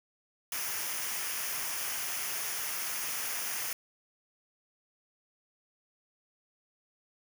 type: noise with comb filter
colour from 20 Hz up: white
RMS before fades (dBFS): -35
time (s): 0.52-3.73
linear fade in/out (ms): 2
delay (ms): 0.25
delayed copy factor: -0.6
effects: none